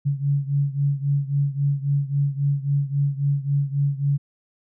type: beating tone pair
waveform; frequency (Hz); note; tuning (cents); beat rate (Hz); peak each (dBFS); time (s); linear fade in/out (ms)
sine; 140.1 / 143.8; C#3 / D3; +19 / -36; 3.7; -21 / -24; 0.05-4.18; 20
effects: none